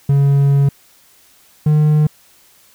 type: tone pair in turn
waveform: triangle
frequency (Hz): 140 / 151.75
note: C#3 / D#3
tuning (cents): +18 / -43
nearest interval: minor second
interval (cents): 139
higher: second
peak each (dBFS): -7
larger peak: neither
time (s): 0.09-0.69 / 1.66-2.07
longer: first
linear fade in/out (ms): 5
effects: white hiss -50 dBFS RMS until 2.74 s